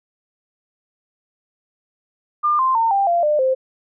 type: tone with pitch steps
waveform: sine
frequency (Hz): 1200 / 1044.7 / 909.4 / 791.7 / 689.2 / 600 / 522.3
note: D6 / C6 / A#5 / G5 / F5 / D5 / C5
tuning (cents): +37 / -3 / -43 / +17 / -23 / +37 / -3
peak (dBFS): -14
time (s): 2.43-3.55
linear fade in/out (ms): 20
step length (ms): 160
effects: none